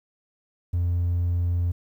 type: tone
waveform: triangle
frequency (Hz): 87.31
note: F2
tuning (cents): 0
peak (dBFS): -18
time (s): 0.73-1.72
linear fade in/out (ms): 10
effects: tanh soft clip ceiling -16 dBFS + 10-bit